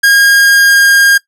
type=tone with pitch glide; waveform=45% pulse; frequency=1626 to 1616.6 Hz; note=G#6 to G#6; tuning=-37 to -47 cents; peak=-4 dBFS; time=0.03-1.18 s; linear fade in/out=10 ms; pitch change=-10 cents; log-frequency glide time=0.19-0.88 s; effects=noise-tail reverb RT60 0.1 s tail -19 dB re dry